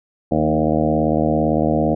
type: harmonic tone with a mistuned harmonic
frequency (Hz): 77.78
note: D#2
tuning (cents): 0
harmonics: 1 / 2 / 3 / 4 / 5 / 6 / 7 / 8 / 9 / 10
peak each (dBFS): -27 / -23 / -21 / -21 / -33 / -25 / -23 / -25 / -24 / -32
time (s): 0.31-1.95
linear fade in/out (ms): 10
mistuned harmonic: 3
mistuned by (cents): -17
effects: none